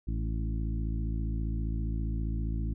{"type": "harmonic tone with a mistuned harmonic", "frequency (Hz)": 55, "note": "A1", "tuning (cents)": 0, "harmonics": [1, 2, 3, 4, 5, 6], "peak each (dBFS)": [-30, -36, -40, -42, -44, -46], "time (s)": [0.07, 2.74], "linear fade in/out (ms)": 10, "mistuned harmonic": 5, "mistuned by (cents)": 23, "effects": []}